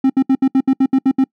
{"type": "tone bursts", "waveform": "triangle", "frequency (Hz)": 265.9, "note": "C4", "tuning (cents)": 28, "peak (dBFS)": -7, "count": 10, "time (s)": [0.04, 1.241], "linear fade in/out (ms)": 5, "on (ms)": 58, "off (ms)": 69, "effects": ["noise-tail reverb RT60 0.1 s tail -26 dB re dry"]}